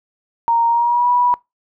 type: tone with pitch glide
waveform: sine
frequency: 930 to 976.8 Hz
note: A#5 to B5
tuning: -4 to -19 cents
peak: -12 dBFS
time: 0.48-1.34 s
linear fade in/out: 0 ms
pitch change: +85 cents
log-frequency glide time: 0.68-1.09 s
effects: noise-tail reverb RT60 0.2 s tail -23 dB re dry